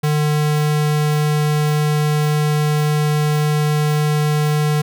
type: tone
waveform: square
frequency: 150.3 Hz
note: D3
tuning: 40 cents sharp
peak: -15 dBFS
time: 0.03-4.82 s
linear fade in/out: 10 ms
effects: none